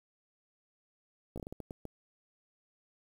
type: slowing click train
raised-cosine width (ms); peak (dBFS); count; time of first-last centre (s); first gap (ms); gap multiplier
2; -28; 9; 1.36-1.853; 16; 1.37
effects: 9-bit